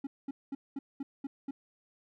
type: tone bursts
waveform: triangle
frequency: 275.4 Hz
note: C#4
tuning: 11 cents flat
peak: -32 dBFS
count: 7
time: 0.04-1.51 s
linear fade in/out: 5 ms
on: 30 ms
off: 210 ms
effects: none